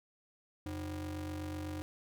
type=ring-modulated tone; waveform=square; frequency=110 Hz; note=A2; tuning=in tune; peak=-36 dBFS; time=0.66-1.82 s; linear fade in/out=0 ms; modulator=196 Hz; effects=none